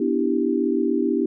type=chord; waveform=sine; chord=E minor seventh; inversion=second; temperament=equal; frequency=246.9 / 293.7 / 329.6 / 392 Hz; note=B3 / D4 / E4 / G4; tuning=0 / 0 / 0 / 0 cents; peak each=-24 dBFS; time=0-1.26 s; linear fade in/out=5 ms; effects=none